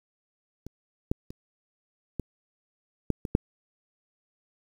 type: clicks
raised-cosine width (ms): 3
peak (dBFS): -26 / -11 / -27 / -17 / -11 / -20 / -6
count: 7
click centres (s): 0.666 / 1.115 / 1.305 / 2.197 / 3.103 / 3.252 / 3.351
effects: 8-bit